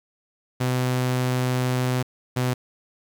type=tone pair in turn; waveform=sawtooth; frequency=126.7 / 126.15 Hz; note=B2 / B2; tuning=+45 / +37 cents; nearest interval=unison; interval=8 cents; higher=first; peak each=-17 dBFS; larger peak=neither; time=0.6-2.03 / 2.36-2.54 s; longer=first; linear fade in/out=10 ms; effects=9-bit